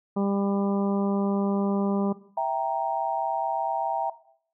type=harmonic tone; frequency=199 Hz; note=G3; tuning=26 cents sharp; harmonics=1 / 2 / 3 / 4 / 5 / 6; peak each=-24 / -30 / -34 / -36 / -38 / -40 dBFS; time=0.16-2.13 s; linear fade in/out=10 ms
type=chord; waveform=sine; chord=E diminished; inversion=none; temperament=equal; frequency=659.3 / 784 / 932.3 Hz; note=E5 / G5 / Bb5; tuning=0 / 0 / 0 cents; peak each=-28 dBFS; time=2.37-4.1 s; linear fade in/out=5 ms
effects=noise-tail reverb RT60 0.6 s tail -17 dB re dry